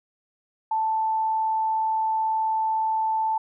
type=tone; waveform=sine; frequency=881 Hz; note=A5; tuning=2 cents sharp; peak=-21 dBFS; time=0.71-3.38 s; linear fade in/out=5 ms; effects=none